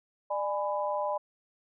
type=chord; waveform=sine; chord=G# diminished; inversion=second; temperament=just; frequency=598 / 830.6 / 996.7 Hz; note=D5 / G#5 / B5; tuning=+31 / 0 / +16 cents; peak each=-31 / -34 / -33 dBFS; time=0.3-1.18 s; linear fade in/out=10 ms; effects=none